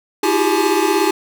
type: tone cluster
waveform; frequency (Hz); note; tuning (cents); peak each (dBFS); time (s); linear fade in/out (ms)
square; 318.7 / 350.7 / 387.5 / 403.8 / 853; D#4 / F4 / G4 / G#4 / G#5; +42 / +7 / -20 / -49 / +46; -21; 0.23-1.11; 5
effects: none